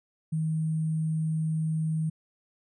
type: tone with sample-and-hold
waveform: sine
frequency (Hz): 158.5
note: D#3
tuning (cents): +32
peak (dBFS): -25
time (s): 0.32-2.1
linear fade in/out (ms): 10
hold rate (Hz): 8820
effects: resampled to 22050 Hz